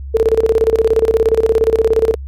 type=tone with tremolo; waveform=sine; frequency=447.1 Hz; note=A4; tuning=28 cents sharp; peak=-7 dBFS; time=0.14-2.15 s; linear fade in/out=10 ms; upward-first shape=square; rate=17 Hz; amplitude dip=80%; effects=added 68 Hz sine -24 dBFS peak until 2.27 s + MP3 96 kbps